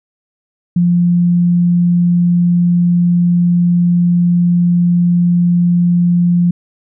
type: tone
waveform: sine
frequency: 174.61 Hz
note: F3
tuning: in tune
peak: -8 dBFS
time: 0.76-6.51 s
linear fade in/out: 5 ms
effects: none